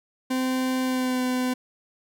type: tone with pitch glide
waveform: 40% pulse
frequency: 258.1 to 253.1 Hz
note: C4 to B3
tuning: -23 to +43 cents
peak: -22 dBFS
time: 0.3-1.54 s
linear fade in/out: 10 ms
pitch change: -34 cents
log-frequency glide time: 0.82-1.22 s
effects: none